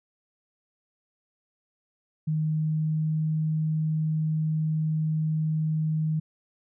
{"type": "tone with pitch glide", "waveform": "sine", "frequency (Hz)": [155.56, 156.46], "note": ["D#3", "D#3"], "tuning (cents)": [0, 10], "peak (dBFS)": -23, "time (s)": [2.27, 6.2], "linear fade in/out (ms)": 10, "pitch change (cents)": 10, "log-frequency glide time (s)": [2.47, 3.31], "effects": []}